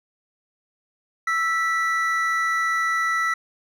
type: tone pair together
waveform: triangle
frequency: 1322.6 / 1957 Hz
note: E6 / B6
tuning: +5 / -16 cents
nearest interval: perfect fifth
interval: 679 cents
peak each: -21 dBFS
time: 1.27-3.34 s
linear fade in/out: 5 ms
effects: none